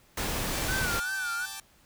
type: noise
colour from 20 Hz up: pink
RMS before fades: -31 dBFS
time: 0.17-1 s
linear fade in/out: 5 ms
type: chord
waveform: 5% pulse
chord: G suspended second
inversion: none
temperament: equal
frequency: 784 / 880 / 1174.7 Hz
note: G5 / A5 / D6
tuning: 0 / 0 / 0 cents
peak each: -30 dBFS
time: 0.53-1.6 s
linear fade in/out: 2 ms
type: tone with vibrato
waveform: triangle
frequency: 1468 Hz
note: F#6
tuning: 14 cents flat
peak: -28 dBFS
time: 0.68-1.46 s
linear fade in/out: 10 ms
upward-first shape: sine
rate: 2.7 Hz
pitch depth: 100 cents each way
effects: pink hiss -61 dBFS RMS until 1.85 s